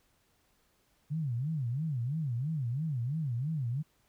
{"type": "tone with vibrato", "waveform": "sine", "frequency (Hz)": 137.6, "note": "C#3", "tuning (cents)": -12, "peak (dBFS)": -30, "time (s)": [1.1, 3.83], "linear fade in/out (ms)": 20, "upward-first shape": "sine", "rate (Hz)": 3, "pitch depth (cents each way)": 290, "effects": ["pink hiss -71 dBFS RMS until 4.08 s"]}